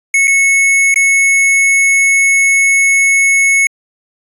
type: tone with dropouts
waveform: square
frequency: 2199 Hz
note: C#7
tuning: 14 cents flat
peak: -8 dBFS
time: 0.14-3.67 s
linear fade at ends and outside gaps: 2 ms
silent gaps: 0.273-0.278 / 0.942-0.959 s
effects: resampled to 32000 Hz